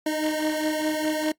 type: beating tone pair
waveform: 25% pulse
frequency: 307.6 / 312.5 Hz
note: D#4 / D#4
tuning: -20 / +8 cents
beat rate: 4.9 Hz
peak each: -21 / -26 dBFS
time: 0.06-1.32 s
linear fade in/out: 5 ms
effects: noise-tail reverb RT60 0.1 s tail -21 dB re dry + AAC 64 kbps